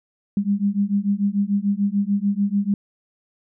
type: beating tone pair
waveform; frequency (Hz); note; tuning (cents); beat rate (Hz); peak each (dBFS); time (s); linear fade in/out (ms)
sine; 198.1 / 204.9; G3 / G#3; +18 / -23; 6.8; -21; 0.37-2.74; 2
effects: none